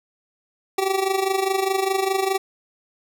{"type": "tone with amplitude modulation", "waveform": "25% pulse", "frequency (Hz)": 385.4, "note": "G4", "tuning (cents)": -29, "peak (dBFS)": -13, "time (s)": [0.78, 2.38], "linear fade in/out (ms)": 5, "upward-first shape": "sine", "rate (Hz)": 24.9, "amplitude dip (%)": 70, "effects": []}